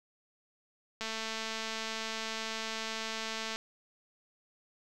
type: click train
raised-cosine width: 0.2 ms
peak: -20 dBFS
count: 567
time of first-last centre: 1.01-3.56 s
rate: 222 Hz
effects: none